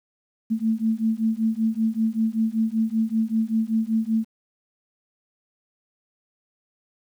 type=beating tone pair; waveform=sine; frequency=220 / 225.2 Hz; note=A3 / A3; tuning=0 / +40 cents; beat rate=5.2 Hz; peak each=-23 dBFS; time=0.5-4.25 s; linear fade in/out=20 ms; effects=9-bit